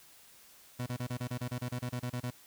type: tone bursts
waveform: 30% pulse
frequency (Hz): 123.4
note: B2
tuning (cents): -1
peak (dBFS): -31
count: 15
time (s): 0.79-2.307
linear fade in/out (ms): 10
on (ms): 75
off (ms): 28
effects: white hiss -58 dBFS RMS until 2.46 s